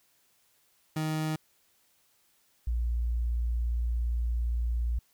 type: tone pair in turn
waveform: 30% pulse / sine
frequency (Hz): 156.2 / 58.71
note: D#3 / A#1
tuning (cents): +7 / +13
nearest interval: octave + perfect fourth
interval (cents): 1694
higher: first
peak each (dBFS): -26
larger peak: neither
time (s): 0.96-1.36 / 2.67-4.99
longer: second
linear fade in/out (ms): 5
effects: white hiss -68 dBFS RMS until 5.13 s